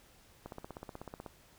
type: click train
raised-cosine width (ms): 1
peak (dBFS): -29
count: 14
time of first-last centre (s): 0.46-1.262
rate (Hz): 16.2
effects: pink hiss -62 dBFS RMS until 1.58 s